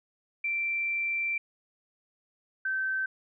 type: tone pair in turn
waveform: sine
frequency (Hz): 2349 / 1545.3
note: D7 / G6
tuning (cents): 0 / -25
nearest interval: perfect fifth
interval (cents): 725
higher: first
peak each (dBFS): -27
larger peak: neither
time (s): 0.44-1.38 / 2.65-3.06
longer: first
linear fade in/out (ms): 5
effects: none